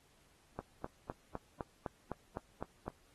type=click train; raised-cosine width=1 ms; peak=-25 dBFS; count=10; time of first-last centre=0.59-2.88 s; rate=3.93 Hz; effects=pink hiss -69 dBFS RMS until 3.14 s + AAC 32 kbps